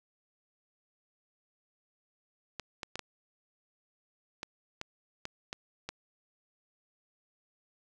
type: clicks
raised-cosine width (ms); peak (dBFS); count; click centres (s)
0.2; -20; 9; 2.597 / 2.832 / 2.956 / 2.993 / 4.431 / 4.814 / 5.254 / 5.529 / 5.89
effects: none